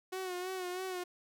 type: tone with vibrato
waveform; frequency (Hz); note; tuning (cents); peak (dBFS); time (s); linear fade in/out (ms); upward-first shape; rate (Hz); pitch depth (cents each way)
sawtooth; 367.4; F#4; -12; -33; 0.12-1.04; 10; sine; 3.1; 49
effects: none